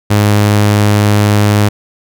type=tone; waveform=sawtooth; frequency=103.83 Hz; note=G#2; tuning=in tune; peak=-3 dBFS; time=0.1-1.69 s; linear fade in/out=10 ms; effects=none